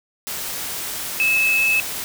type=tone in noise; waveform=sine; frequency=2600 Hz; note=E7; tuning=24 cents flat; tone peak=-15 dBFS; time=1.2-1.8 s; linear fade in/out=0 ms; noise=white; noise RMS=-28 dBFS; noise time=0.27-2.04 s; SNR=+10 dB; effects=none